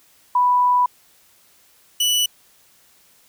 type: tone pair in turn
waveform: sine / sawtooth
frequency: 987.8 / 2960 Hz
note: B5 / F#7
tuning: 0 / 0 cents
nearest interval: octave + perfect fifth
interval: 1900 cents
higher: second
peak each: -13 dBFS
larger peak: neither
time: 0.35-0.86 / 2-2.26 s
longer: first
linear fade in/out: 5 ms
effects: white hiss -55 dBFS RMS until 3.28 s